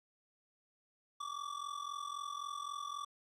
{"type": "ring-modulated tone", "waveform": "square", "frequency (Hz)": 1157, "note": "D6", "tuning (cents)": -26, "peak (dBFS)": -38, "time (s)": [1.2, 3.05], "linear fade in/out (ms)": 5, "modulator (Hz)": 21.9, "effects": ["low-pass 7000 Hz 12 dB/octave", "12-bit"]}